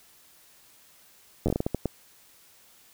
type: slowing click train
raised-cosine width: 2 ms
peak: -12 dBFS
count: 10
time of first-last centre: 1.46-1.857 s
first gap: 10 ms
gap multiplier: 1.35
effects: white hiss -57 dBFS RMS until 2.93 s